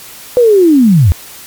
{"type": "linear sweep", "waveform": "sine", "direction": "down", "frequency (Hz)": [505, 73.42], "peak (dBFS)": -3, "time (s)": [0.37, 1.12], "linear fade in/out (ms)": 0, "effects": ["white hiss -32 dBFS RMS until 1.46 s", "MP3 96 kbps"]}